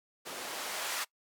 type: noise with band-pass filter sweep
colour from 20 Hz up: blue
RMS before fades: -38 dBFS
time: 0.25-1.05 s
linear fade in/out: 20 ms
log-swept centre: 340 to 1100 Hz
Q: 0.75
effects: noise-tail reverb RT60 0.1 s tail -23 dB re dry